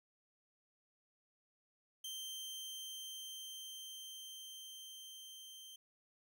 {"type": "tone with level ramp", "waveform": "sawtooth", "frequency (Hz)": 3136, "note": "G7", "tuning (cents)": 0, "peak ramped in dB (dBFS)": [-40, -49], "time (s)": [2.04, 5.76], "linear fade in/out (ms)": 5, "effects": []}